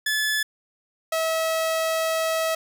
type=tone pair in turn; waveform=sawtooth; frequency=1725 / 646.1 Hz; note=A6 / E5; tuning=-35 / -35 cents; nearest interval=octave + perfect fourth; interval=1700 cents; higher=first; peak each=-18 dBFS; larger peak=neither; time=0.06-0.43 / 1.12-2.55 s; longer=second; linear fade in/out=5 ms; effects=none